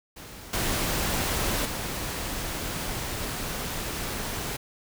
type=noise with level steps; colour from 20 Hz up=pink; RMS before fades=-43 / -27 / -32 dBFS; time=0.16-4.57 s; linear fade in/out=10 ms; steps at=0.53 / 1.65 s; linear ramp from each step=5 ms; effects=none